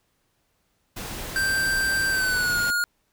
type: noise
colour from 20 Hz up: pink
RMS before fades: -34 dBFS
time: 0.96-2.71 s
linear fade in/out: 10 ms
type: tone with pitch glide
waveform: square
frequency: 1568 to 1429.6 Hz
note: G6 to F6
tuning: 0 to +40 cents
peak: -22 dBFS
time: 1.36-2.84 s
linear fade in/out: 0 ms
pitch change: -160 cents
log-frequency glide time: 2.1-2.58 s
effects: pink hiss -70 dBFS RMS until 3.12 s